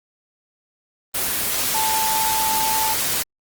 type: tone in noise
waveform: sine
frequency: 880 Hz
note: A5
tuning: in tune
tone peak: -21 dBFS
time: 1.74-2.94 s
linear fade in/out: 10 ms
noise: white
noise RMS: -22 dBFS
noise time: 1.14-3.23 s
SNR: -2 dB
effects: Opus 24 kbps